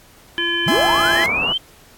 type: harmonic tone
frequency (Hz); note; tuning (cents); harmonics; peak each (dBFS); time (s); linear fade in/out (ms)
341.5; F4; -39; 1 / 3 / 5 / 7 / 9; -26 / -33 / -21 / -31 / -21; 0.38-1.24; 0
type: linear sweep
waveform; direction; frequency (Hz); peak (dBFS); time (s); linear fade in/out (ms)
sine; up; 102.2 to 3183; -17; 0.66-1.58; 10
type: chord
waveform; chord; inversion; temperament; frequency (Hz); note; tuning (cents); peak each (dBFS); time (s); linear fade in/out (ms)
30% pulse; E augmented; none; just; 659.3 / 824.1 / 1030.1; E5 / G#5 / B#5; 0 / -14 / -27; -21 / -21 / -21; 0.68-1.26; 0
type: low-pass noise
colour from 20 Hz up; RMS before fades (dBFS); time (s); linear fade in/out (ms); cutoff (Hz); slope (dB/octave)
white; -27; 0.71-1.53; 10; 1300; 48
effects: pink hiss -48 dBFS RMS until 1.97 s + AAC 64 kbps